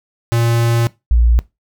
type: tone pair in turn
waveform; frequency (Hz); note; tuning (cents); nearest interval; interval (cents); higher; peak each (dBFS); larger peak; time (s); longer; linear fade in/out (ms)
square / sine; 116.9 / 58.45; A#2 / A#1; +5 / +5; octave; 1200; first; -13 / -8; second; 0.32-0.87 / 1.11-1.39; first; 0
effects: noise-tail reverb RT60 0.2 s tail -19 dB re dry